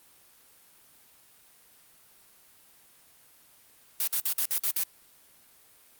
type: noise bursts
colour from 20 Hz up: blue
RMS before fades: -27 dBFS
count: 7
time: 4-4.836 s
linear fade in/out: 2 ms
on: 74 ms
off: 53 ms
effects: white hiss -58 dBFS RMS until 5.99 s + Opus 32 kbps